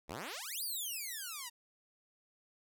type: exponential two-way sweep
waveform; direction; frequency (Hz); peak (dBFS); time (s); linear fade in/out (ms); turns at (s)
5% pulse; up then down; 64.5 to 4940 to 919; -30; 0.08-1.5; 20; 0.63
effects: none